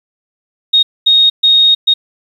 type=tone bursts at uneven times; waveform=sine; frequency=3729 Hz; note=A#7; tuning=in tune; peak=-5 dBFS; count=4; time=0.73-0.83 / 1.06-1.3 / 1.43-1.75 / 1.87-1.94 s; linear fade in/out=10 ms; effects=7-bit